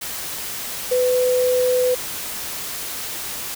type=tone in noise; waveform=sine; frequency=502 Hz; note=B4; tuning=28 cents sharp; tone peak=-15 dBFS; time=0.91-1.95 s; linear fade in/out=10 ms; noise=white; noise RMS=-29 dBFS; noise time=0.01-3.55 s; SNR=+11 dB; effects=none